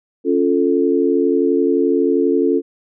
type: chord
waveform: sine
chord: Db augmented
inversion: none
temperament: equal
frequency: 277.2 / 349.2 / 440 Hz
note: Db4 / F4 / A4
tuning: 0 / 0 / 0 cents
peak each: -17 dBFS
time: 0.24-2.62 s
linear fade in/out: 50 ms
effects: none